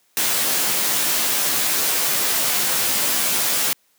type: noise with comb filter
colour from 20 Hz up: white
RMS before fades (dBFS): -20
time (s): 0.17-3.73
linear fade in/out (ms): 0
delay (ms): 14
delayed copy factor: +0.8
effects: white hiss -62 dBFS RMS until 3.98 s + high-pass 150 Hz 12 dB/octave